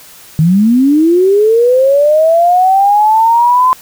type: linear sweep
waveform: sine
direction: up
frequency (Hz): 150.7 to 1032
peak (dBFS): -5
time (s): 0.39-3.73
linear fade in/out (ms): 0
effects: white hiss -37 dBFS RMS until 3.81 s